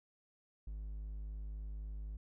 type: tone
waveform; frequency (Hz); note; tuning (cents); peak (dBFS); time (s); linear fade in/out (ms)
triangle; 51.91; G#1; 0; -39; 0.67-2.17; 5
effects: none